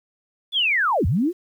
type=linear two-way sweep; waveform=sine; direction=down then up; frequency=3520 to 68.1 to 379.8 Hz; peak=-17 dBFS; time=0.52-1.33 s; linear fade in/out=50 ms; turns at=1.06 s; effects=9-bit

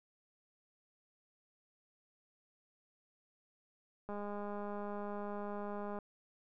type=click train; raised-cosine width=1 ms; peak=-30 dBFS; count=390; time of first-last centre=4.09-5.988 s; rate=205 Hz; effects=none

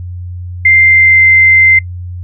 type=tone with pitch glide; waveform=sine; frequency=2093 to 2080 Hz; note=C7 to C7; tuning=0 to -11 cents; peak=-3 dBFS; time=0.65-1.79 s; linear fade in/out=5 ms; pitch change=-11 cents; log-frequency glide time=0.82-1.25 s; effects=noise-tail reverb RT60 0.1 s tail -24 dB re dry + added 89 Hz sine -20 dBFS peak until 2.23 s

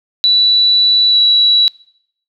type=tone with pitch glide; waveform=sine; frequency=3951 to 3919 Hz; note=B7 to B7; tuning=0 to -14 cents; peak=-7 dBFS; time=0.24-1.68 s; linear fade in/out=0 ms; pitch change=-14 cents; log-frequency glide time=1.1-1.17 s; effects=noise-tail reverb RT60 0.7 s tail -23 dB re dry

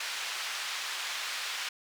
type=band-pass noise; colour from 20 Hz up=white; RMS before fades=-36 dBFS; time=0-1.69 s; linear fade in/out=5 ms; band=1100 to 4100 Hz; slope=12 dB/octave; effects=none

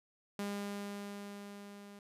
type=tone with level ramp; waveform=sawtooth; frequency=202.4 Hz; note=G#3; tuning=44 cents flat; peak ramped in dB=-32 to -47 dBFS; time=0.39-1.99 s; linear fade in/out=2 ms; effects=resampled to 32000 Hz

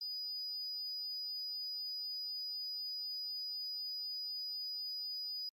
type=tone; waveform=sine; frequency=4948 Hz; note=D#8; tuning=10 cents flat; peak=-37 dBFS; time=0.01-5.49 s; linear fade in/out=2 ms; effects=tanh soft clip ceiling -37 dBFS + Opus 24 kbps

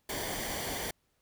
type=noise with comb filter; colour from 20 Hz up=pink; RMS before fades=-36 dBFS; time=0.09-0.91 s; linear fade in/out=5 ms; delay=0.76 ms; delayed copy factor=-0.6; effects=pink hiss -75 dBFS RMS until 1.21 s

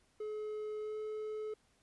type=tone with pitch glide; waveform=triangle; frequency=426.6 to 430.1 Hz; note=G#4 to A4; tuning=+46 to -39 cents; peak=-36 dBFS; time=0.2-1.54 s; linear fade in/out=5 ms; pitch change=+15 cents; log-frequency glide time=0.8-0.98 s; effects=pink hiss -72 dBFS RMS until 1.82 s + resampled to 24000 Hz

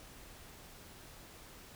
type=silence; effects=pink hiss -54 dBFS RMS until 1.75 s

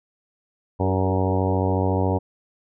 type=harmonic tone with a mistuned harmonic; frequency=94 Hz; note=F#2; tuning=28 cents sharp; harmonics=1 / 2 / 3 / 4 / 5 / 6 / 7 / 8 / 9 / 10; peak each=-22 / -28 / -27 / -29 / -28 / -30 / -33 / -32 / -32 / -32 dBFS; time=0.79-2.19 s; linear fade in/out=20 ms; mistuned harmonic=4; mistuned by=+22 cents; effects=none

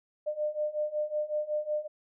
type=beating tone pair; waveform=sine; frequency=600 / 605.4 Hz; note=D5 / D#5; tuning=+37 / -48 cents; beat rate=5.4 Hz; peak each=-33 / -31 dBFS; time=0.26-1.88 s; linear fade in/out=20 ms; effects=none

